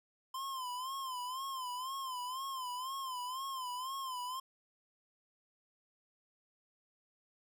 square tone with vibrato, 1035 Hz, C6, 19 cents flat, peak -39 dBFS, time 0.34-4.4 s, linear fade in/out 5 ms, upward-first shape sine, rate 2 Hz, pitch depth 90 cents each way, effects none

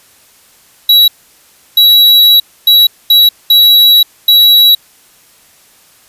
square tone bursts at uneven times, 3898 Hz, B7, 23 cents flat, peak -3 dBFS, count 6, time 0.89-1.08 / 1.77-2.4 / 2.67-2.87 / 3.1-3.29 / 3.5-4.03 / 4.28-4.75 s, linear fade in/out 5 ms, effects white hiss -45 dBFS RMS until 6.08 s + resampled to 32000 Hz

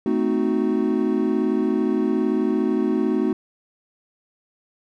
triangle chord, A diminished seventh, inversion none, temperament equal with one note detuned, 220 / 257.6 / 311.1 / 370 Hz, A3 / C4 / Eb4 / Gb4, 0 / -27 / 0 / 0 cents, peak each -22 dBFS, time 0.06-3.33 s, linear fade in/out 2 ms, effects none

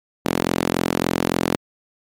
sawtooth tone with high-pass filter, 43.53 Hz, F1, 5 cents flat, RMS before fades -21 dBFS, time 0.25-1.56 s, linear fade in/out 0 ms, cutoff 250 Hz, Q 1.3, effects MP3 96 kbps

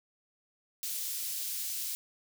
white high-pass noise, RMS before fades -36 dBFS, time 0.83-1.95 s, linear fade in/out 0 ms, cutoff 3900 Hz, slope 12 dB/octave, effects none

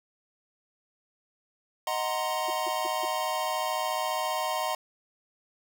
square chord, C half-diminished seventh, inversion first, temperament equal with one note detuned, 624.8 / 740 / 932.3 / 1046.5 Hz, Eb5 / Gb5 / Bb5 / C6, +7 / 0 / 0 / 0 cents, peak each -34 dBFS, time 1.87-4.75 s, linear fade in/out 2 ms
sine tone bursts, 352.5 Hz, F4, 16 cents sharp, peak -35 dBFS, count 4, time 2.48-3.052 s, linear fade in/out 5 ms, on 23 ms, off 160 ms
effects none

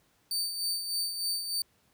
sawtooth tone with tremolo, 4589 Hz, D8, 41 cents flat, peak -25 dBFS, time 0.31-1.62 s, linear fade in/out 2 ms, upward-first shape sine, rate 3.3 Hz, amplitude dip 55%, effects pink hiss -68 dBFS RMS until 1.93 s + high-pass 60 Hz 12 dB/octave

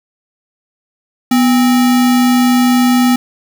sine tone with sample-and-hold, 246.9 Hz, B3, in tune, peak -7 dBFS, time 1.31-3.16 s, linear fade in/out 5 ms, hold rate 1050 Hz, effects none

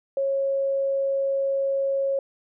sine tone, 547 Hz, C#5, 23 cents flat, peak -21 dBFS, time 0.17-2.19 s, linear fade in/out 2 ms, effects none

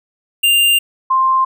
square / sine tone pair in turn, 2794 / 1050.8 Hz, F7 / C6, 0 / +7 cents, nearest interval octave + perfect fourth, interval 1693 cents, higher first, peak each -10 dBFS, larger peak neither, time 0.43-0.79 / 1.1-1.45 s, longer first, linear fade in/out 10 ms, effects none

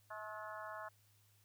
harmonic tone with a mistuned harmonic, 214.7 Hz, A3, 42 cents flat, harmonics 3 / 4 / 5 / 6 / 7 / 8, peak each -50 / -53 / -50 / -53 / -53 / -55 dBFS, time 0.1-0.89 s, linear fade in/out 10 ms, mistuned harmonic 7, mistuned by -52 cents, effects added 103 Hz sine -70 dBFS peak until 1.44 s + white hiss -73 dBFS RMS until 1.44 s

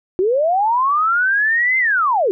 sine linear two-way sweep, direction up then down, 350.7 to 2093 to 350.7 Hz, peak -13 dBFS, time 0.19-2.31 s, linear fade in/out 0 ms, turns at 1.78 s, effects none

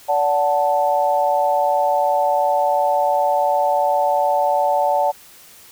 sine chord, D major, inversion none, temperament equal with one note detuned, 577.2 / 740 / 880 Hz, D5 / F#5 / A5, -30 / 0 / 0 cents, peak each -19 dBFS, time 0.08-5.12 s, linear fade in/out 20 ms, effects white hiss -45 dBFS RMS until 5.71 s

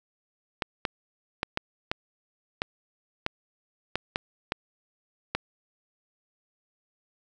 clicks, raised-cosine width 0.3 ms, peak -10 dBFS, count 11, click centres 0.622 / 0.852 / 1.431 / 1.574 / 1.915 / 2.619 / 3.264 / 3.956 / 4.159 / 4.521 / 5.35 s, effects none

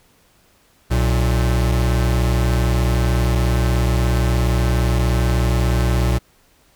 square tone pair together, 61.74 / 118.59 Hz, B1 / A#2, 0 / +30 cents, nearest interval major seventh, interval 1130 cents, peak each -17 / -20 dBFS, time 0.9-6.19 s, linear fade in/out 20 ms, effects pink hiss -56 dBFS RMS until 6.75 s

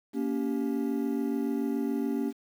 triangle chord, G diminished, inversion first, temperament just, 235.2 / 282.2 / 392 Hz, Bb3 / Db4 / G4, +16 / +31 / 0 cents, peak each -29 / -28 / -33 dBFS, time 0.13-2.33 s, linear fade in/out 50 ms, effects 9-bit

